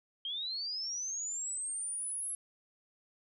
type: linear sweep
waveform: sine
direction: up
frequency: 3145 to 11010 Hz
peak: -35 dBFS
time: 0.25-2.35 s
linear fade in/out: 2 ms
effects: none